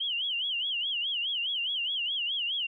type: tone with vibrato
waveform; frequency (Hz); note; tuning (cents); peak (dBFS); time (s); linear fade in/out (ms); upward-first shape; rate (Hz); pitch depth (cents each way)
sine; 3047; G7; -50; -28; 0-2.67; 10; sine; 4.8; 170
effects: none